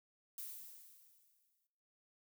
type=noise with exponential decay; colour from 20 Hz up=violet; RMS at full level=-45 dBFS; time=0.38-1.67 s; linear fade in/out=2 ms; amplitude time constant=280 ms; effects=noise-tail reverb RT60 1.0 s tail -17 dB re dry